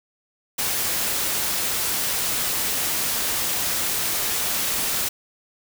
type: noise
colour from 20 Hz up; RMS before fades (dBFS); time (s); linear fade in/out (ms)
white; -24; 0.58-5.09; 10
effects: none